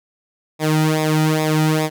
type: tone with flanger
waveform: sawtooth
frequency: 155.56 Hz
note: D#3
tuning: in tune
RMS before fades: -17 dBFS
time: 0.59-1.9 s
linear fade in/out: 50 ms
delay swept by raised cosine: 0.67 to 1.87 ms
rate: 2.4 Hz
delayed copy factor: -0.8
effects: none